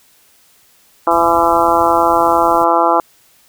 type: harmonic tone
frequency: 168.6 Hz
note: E3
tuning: 39 cents sharp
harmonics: 2 / 3 / 4 / 5 / 6 / 7 / 8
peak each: -19 / -19 / -16 / -15 / -16 / -17 / -20 dBFS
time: 1.07-3 s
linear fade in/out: 2 ms
type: band-stop noise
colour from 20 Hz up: pink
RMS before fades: -33 dBFS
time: 1.11-2.64 s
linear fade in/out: 0 ms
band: 440 to 7500 Hz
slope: 12 dB/octave
effects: white hiss -51 dBFS RMS until 3.48 s